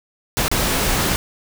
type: noise with dropouts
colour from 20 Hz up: pink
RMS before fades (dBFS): -19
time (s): 0.37-1.16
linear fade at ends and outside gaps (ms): 0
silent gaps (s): 0.481-0.515
effects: none